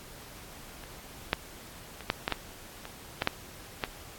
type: clicks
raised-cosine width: 0.3 ms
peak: -28 / -7 / -25 / -8 / -11 / -11 / -23 / -12 / -7 / -13 dBFS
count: 10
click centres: 0.838 / 1.331 / 2.007 / 2.101 / 2.279 / 2.323 / 2.854 / 3.221 / 3.274 / 3.838 s
effects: pink hiss -48 dBFS RMS until 4.18 s + AAC 64 kbps